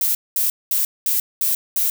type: noise bursts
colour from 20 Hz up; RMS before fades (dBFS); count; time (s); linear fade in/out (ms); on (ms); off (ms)
violet; -19; 6; 0.01-1.9; 2; 140; 210
effects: none